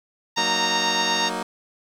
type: harmonic tone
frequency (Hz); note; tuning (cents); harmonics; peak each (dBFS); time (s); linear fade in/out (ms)
925; A#5; -14; 1 / 2 / 3 / 4 / 5 / 6 / 7; -27 / -28 / -30 / -26 / -30 / -31 / -32; 0.36-1.3; 20
type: chord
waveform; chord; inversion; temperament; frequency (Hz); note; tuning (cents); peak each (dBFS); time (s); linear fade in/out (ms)
10% pulse; D# minor; first; just; 186.68 / 233.3 / 311.1; F#3 / A#3 / D#4; +16 / +2 / 0; -23 / -22 / -24; 0.37-1.43; 5
effects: low-pass 10000 Hz 12 dB/octave + 8-bit